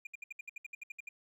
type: tone bursts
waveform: triangle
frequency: 2419 Hz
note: D#7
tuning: 49 cents flat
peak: -39 dBFS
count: 13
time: 0.05-1.09 s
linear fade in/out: 5 ms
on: 20 ms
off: 65 ms
effects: none